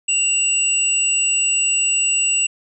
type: tone pair together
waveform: sine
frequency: 2773 / 7875 Hz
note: F7 / B8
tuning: -13 / -6 cents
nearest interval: octave + tritone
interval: 1807 cents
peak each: -18 dBFS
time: 0.08-2.47 s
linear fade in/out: 10 ms
effects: none